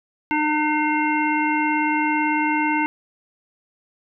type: harmonic tone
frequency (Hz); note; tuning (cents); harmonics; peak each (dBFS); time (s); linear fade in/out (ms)
303; D#4; -46; 1 / 3 / 5 / 7 / 9; -22 / -22 / -29 / -25 / -30; 0.31-2.86; 0
effects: none